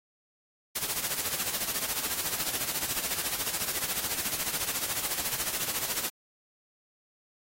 white noise with tremolo, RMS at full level -29 dBFS, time 0.75-6.1 s, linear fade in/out 10 ms, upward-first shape sine, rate 14 Hz, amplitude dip 65%, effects AAC 48 kbps

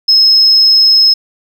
sine tone, 5170 Hz, E8, 34 cents flat, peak -3 dBFS, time 0.08-1.14 s, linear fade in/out 10 ms, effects tanh soft clip ceiling 0 dBFS + 7-bit

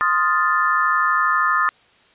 sine chord, F dominant seventh, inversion second, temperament equal, 1046.5 / 1244.5 / 1396.9 / 1760 Hz, C6 / Eb6 / F6 / A6, 0 / 0 / 0 / 0 cents, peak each -23 / -18 / -24 / -21 dBFS, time 0.01-1.69 s, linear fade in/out 0 ms, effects white hiss -54 dBFS RMS until 2.14 s + resampled to 8000 Hz

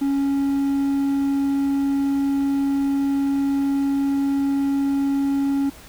triangle tone, 277.2 Hz, C#4, in tune, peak -16 dBFS, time 0.01-5.7 s, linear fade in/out 10 ms, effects added 59 Hz sine -49 dBFS peak until 5.88 s + pink hiss -44 dBFS RMS until 5.88 s

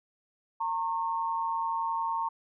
sine tone pair together, 915 / 1086.4 Hz, A#5 / C#6, -32 / -35 cents, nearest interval minor third, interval 297 cents, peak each -29 / -33 dBFS, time 0.6-2.29 s, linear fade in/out 10 ms, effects none

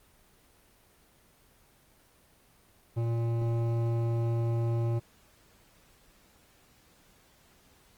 triangle tone with hard clipping, 116.2 Hz, A#2, 5 cents flat, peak -28 dBFS, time 2.96-5 s, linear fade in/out 20 ms, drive 17 dB, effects pink hiss -62 dBFS RMS until 7.97 s + Opus 24 kbps

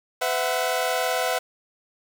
sawtooth chord, B suspended fourth, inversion none, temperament equal with one note detuned, 506 / 659.3 / 740 Hz, B4 / E5 / F#5, +42 / 0 / 0 cents, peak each -23 dBFS, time 0.21-1.39 s, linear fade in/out 10 ms, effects 7-bit

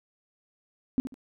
sine tone with echo, 258.6 Hz, C4, 20 cents flat, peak -20 dBFS, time 0.98-1 s, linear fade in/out 0 ms, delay 71 ms, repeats 2, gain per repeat -11 dB, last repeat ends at 1.142 s, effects none

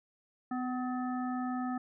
harmonic tone with a mistuned harmonic, 251.5 Hz, B3, 32 cents sharp, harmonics 1 / 3 / 5 / 7, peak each -33 / -39 / -42 / -49 dBFS, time 0.51-1.78 s, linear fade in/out 5 ms, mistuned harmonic 5, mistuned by +20 cents, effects none

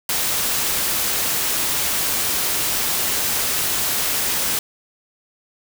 white noise, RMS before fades -21 dBFS, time 0.09-4.59 s, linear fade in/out 2 ms, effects none

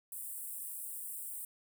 pink high-pass noise, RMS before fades -43 dBFS, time 0.12-1.45 s, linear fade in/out 2 ms, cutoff 8100 Hz, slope 96 dB/octave, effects none

